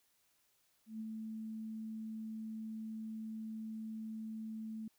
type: tone with ADSR envelope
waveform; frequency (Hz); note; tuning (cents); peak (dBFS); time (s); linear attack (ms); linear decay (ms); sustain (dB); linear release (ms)
sine; 220; A3; 0; -39; 0.86-4.88; 140; 33; -2; 4
effects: white hiss -75 dBFS RMS until 4.98 s